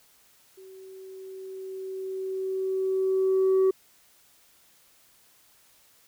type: tone with level ramp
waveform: sine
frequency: 380 Hz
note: F#4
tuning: 46 cents sharp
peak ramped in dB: -45 to -15 dBFS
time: 0.57-3.71 s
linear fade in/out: 10 ms
effects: tanh soft clip ceiling -17 dBFS + white hiss -60 dBFS RMS until 6.07 s